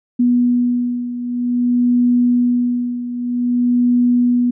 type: beating tone pair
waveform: sine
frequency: 243.9 / 244.42 Hz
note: B3 / B3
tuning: -21 / -18 cents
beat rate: 0.52 Hz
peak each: -14 / -19 dBFS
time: 0.19-4.51 s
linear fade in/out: 10 ms
effects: none